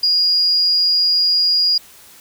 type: tone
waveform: sine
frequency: 4863 Hz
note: D#8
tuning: 40 cents flat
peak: -12 dBFS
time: 0.03-1.78 s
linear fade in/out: 5 ms
effects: white hiss -44 dBFS RMS until 2.2 s